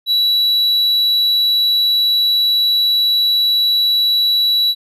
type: tone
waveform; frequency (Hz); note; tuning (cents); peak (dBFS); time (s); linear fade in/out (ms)
triangle; 3926; B7; -11; -10; 0.06-4.75; 50
effects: resampled to 32000 Hz